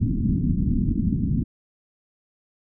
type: low-pass noise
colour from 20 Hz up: white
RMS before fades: -22 dBFS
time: 0-1.44 s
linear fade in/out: 20 ms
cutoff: 270 Hz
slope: 48 dB/octave
effects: none